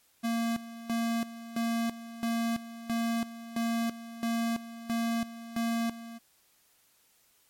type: tone with tremolo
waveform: square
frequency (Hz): 230.8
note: A#3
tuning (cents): -17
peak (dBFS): -28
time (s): 0.23-6.19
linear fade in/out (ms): 20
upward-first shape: square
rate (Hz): 1.5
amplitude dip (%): 80
effects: white hiss -66 dBFS RMS until 7.49 s + MP3 64 kbps